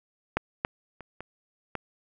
clicks, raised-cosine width 0.5 ms, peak -9 / -10 / -27 / -23 / -16 dBFS, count 5, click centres 0.37 / 0.649 / 1.007 / 1.206 / 1.753 s, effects none

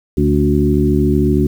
harmonic tone with a mistuned harmonic, 73.3 Hz, D2, 3 cents flat, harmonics 1 / 2 / 3 / 4 / 5, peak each -17 / -17 / -17 / -17 / -17 dBFS, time 0.17-1.47 s, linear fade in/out 5 ms, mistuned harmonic 4, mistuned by -30 cents, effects 7-bit

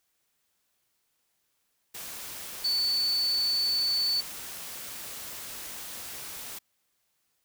sine tone in noise, 4484 Hz, C#8, 19 cents sharp, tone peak -24 dBFS, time 2.64-4.21 s, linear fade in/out 10 ms, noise white, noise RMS -40 dBFS, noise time 1.94-6.59 s, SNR +13 dB, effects white hiss -75 dBFS RMS until 7.44 s

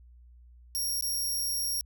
15% pulse tone with dropouts, 5588 Hz, F8, in tune, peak -23 dBFS, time 0.75-1.81 s, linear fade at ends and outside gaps 0 ms, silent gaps 1.01-1.024 s, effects added 60 Hz sine -51 dBFS peak until 1.85 s

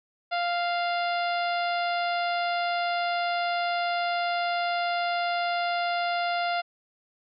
harmonic tone, 697 Hz, F5, 4 cents flat, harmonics 1 / 2 / 3 / 4 / 5 / 6 / 7, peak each -26 / -32 / -36 / -38 / -40 / -42 / -43 dBFS, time 0.31-6.62 s, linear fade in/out 20 ms, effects none

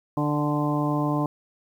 harmonic tone with a mistuned harmonic, 148.1 Hz, D3, 15 cents sharp, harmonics 1 / 2 / 3 / 4 / 5 / 6 / 7, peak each -26 / -25 / -36 / -32 / -34 / -34 / -31 dBFS, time 0.17-1.26 s, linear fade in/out 2 ms, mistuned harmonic 6, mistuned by -27 cents, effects 9-bit

